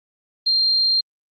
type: tone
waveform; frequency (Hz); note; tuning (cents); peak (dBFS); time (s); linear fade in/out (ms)
sine; 4186; C8; 0; -15; 0.46-1.01; 10
effects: Opus 24 kbps